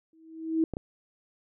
sine tone with exponential growth, 322.3 Hz, E4, 39 cents flat, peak -19 dBFS, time 0.13-0.64 s, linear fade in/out 2 ms, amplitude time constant 110 ms
clicks, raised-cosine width 2 ms, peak -20 dBFS, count 2, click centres 0.737 / 0.769 s
effects none

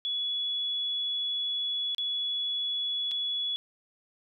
sine tone with dropouts, 3393 Hz, G#7, 36 cents sharp, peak -28 dBFS, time 0.05-3.56 s, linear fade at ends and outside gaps 0 ms, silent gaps 1.948-1.982 / 3.112-3.116 s, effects none

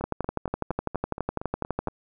two click trains, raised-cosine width 1 ms, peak -12 / -20 dBFS, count 23 / 9, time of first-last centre 0.04-1.873 / 0.01-1.884 s, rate 12 / 4.27 Hz, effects none

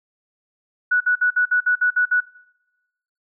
sine tone bursts, 1473 Hz, F#6, 8 cents flat, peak -14 dBFS, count 9, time 0.91-2.206 s, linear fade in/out 10 ms, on 96 ms, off 54 ms, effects noise-tail reverb RT60 1.0 s tail -23 dB re dry

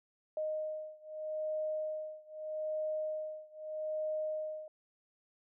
sine beating tone pair, 619 / 619.8 Hz, D#5 / D#5, -9 / -7 cents, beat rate 0.8 Hz, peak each -38 / -39 dBFS, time 0.37-4.68 s, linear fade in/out 2 ms, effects none

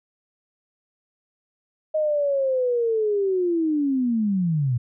sine linear sweep, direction down, 627 to 115.2 Hz, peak -19 dBFS, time 1.94-4.78 s, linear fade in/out 10 ms, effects none

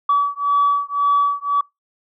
sine beating tone pair, 1143 / 1144.9 Hz, D6 / D6, -47 / -44 cents, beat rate 1.9 Hz, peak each -17 dBFS, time 0.09-1.61 s, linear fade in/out 5 ms, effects noise-tail reverb RT60 0.2 s tail -26 dB re dry + tanh soft clip ceiling -8 dBFS

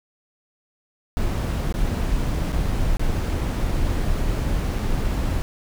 brown noise with dropouts, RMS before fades -22 dBFS, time 1.17-5.42 s, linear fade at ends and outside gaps 0 ms, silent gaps 1.725-1.741 / 2.522-2.527 / 2.969-2.995 / 4.785-4.79 s, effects none

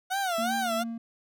30% pulse tone with vibrato, 725 Hz, F#5, 35 cents flat, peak -24 dBFS, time 0.1-0.84 s, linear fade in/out 20 ms, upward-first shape sine, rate 2.7 Hz, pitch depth 160 cents each way
triangle tone with tremolo, 230 Hz, A#3, 23 cents flat, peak -29 dBFS, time 0.38-0.98 s, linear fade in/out 5 ms, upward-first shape sine, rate 2.7 Hz, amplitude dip 40%
effects none

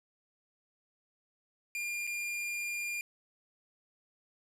45% pulse tone with dropouts, 2405 Hz, D7, 41 cents sharp, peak -34 dBFS, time 1.75-3.01 s, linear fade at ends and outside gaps 1 ms, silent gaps 2.069-2.074 s, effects resampled to 32000 Hz + 10-bit

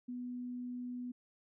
sine tone, 246.9 Hz, B3, in tune, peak -39 dBFS, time 0.08-1.12 s, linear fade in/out 10 ms, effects none

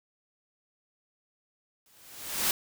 white noise with exponential growth, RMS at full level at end -24 dBFS, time 1.86-2.51 s, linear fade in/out 1 ms, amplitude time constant 140 ms, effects none

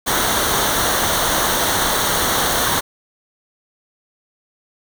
pink noise with comb filter, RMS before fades -18 dBFS, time 0.06-2.81 s, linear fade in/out 20 ms, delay 0.4 ms, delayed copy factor -0.65, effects none

